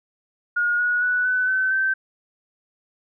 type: tone with pitch steps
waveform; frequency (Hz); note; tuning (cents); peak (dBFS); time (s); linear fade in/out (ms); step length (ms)
sine; 1434 / 1456.5 / 1479.4 / 1502.7 / 1526.3 / 1550.3; F6 / F#6 / F#6 / F#6 / G6 / G6; +45 / -28 / -1 / +26 / -47 / -20; -18; 0.56-1.94; 10; 230
effects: none